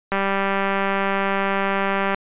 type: click train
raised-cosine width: 0.5 ms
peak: -7 dBFS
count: 398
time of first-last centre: 0.12-2.146 s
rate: 196 Hz
effects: resampled to 8000 Hz